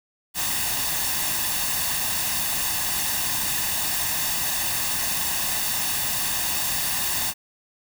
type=noise with comb filter; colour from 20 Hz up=white; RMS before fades=-25 dBFS; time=0.34-7.34 s; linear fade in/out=50 ms; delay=1.1 ms; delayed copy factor=+0.6; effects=none